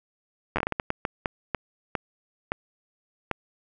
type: slowing click train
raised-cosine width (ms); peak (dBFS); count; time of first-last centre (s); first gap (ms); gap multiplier
0.5; -10; 15; 0.56-3.313; 10; 1.4
effects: none